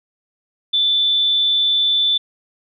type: tone with amplitude modulation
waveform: sine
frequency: 3520 Hz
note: A7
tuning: in tune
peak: -12 dBFS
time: 0.73-2.18 s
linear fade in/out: 10 ms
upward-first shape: sine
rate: 285 Hz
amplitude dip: 30%
effects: none